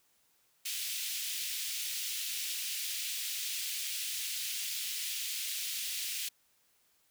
pink high-pass noise, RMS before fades -37 dBFS, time 0.65-6.29 s, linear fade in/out 10 ms, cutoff 2600 Hz, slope 24 dB/octave, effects white hiss -71 dBFS RMS until 7.1 s

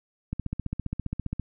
click train, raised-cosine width 5 ms, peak -17 dBFS, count 17, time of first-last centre 0.33-1.397 s, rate 15 Hz, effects none

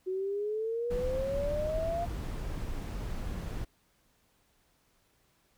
sine exponential sweep, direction up, 368.1 to 698.5 Hz, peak -30 dBFS, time 0.06-2.06 s, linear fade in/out 20 ms
brown noise, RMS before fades -36 dBFS, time 0.9-3.65 s, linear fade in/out 10 ms
effects pink hiss -70 dBFS RMS until 5.57 s

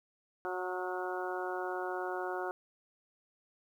harmonic tone with a mistuned harmonic, 183.1 Hz, F#3, 18 cents flat, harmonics 2 / 3 / 4 / 5 / 6 / 7 / 8, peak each -38 / -43 / -40 / -44 / -46 / -46 / -43 dBFS, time 0.45-2.51 s, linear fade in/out 0 ms, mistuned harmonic 8, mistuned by -23 cents, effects 11-bit

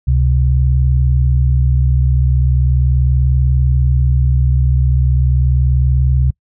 sine tone pair together, 68 / 128.37 Hz, C#2 / C3, -33 / -33 cents, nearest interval major seventh, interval 1100 cents, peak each -11 / -14 dBFS, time 0.07-6.31 s, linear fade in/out 10 ms, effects noise-tail reverb RT60 0.1 s tail -25 dB re dry

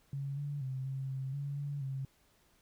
sine tone with pitch steps, 138.8 / 144.1 / 131.4 / 134.3 / 133.2 / 141.5 / 143 / 134.6 Hz, C#3 / D3 / C3 / C3 / C3 / C#3 / D3 / C3, +3 / -33 / +8 / +46 / +31 / +36 / -46 / +49 cents, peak -35 dBFS, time 0.13-2.05 s, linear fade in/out 2 ms, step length 240 ms, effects pink hiss -69 dBFS RMS until 2.61 s

